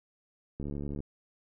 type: click train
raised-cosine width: 3 ms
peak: -25 dBFS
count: 30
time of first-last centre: 0.6-1.004 s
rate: 71.8 Hz
effects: none